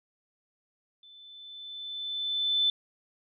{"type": "tone with level ramp", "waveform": "sine", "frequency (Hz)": 3520, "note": "A7", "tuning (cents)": 0, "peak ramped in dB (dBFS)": [-51, -21], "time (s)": [1.03, 2.7], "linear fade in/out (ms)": 2, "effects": []}